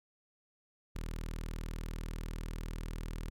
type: tone with notch filter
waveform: sawtooth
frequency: 40.06 Hz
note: E1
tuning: 49 cents flat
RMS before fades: -40 dBFS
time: 0.95-3.3 s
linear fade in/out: 10 ms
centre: 700 Hz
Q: 1.5
effects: none